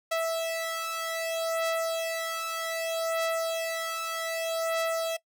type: beating tone pair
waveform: sawtooth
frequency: 656 / 656.64 Hz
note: E5 / E5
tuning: -9 / -7 cents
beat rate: 0.64 Hz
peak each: -29 / -26 dBFS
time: 0.11-5.17 s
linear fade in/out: 10 ms
effects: noise-tail reverb RT60 0.1 s tail -21 dB re dry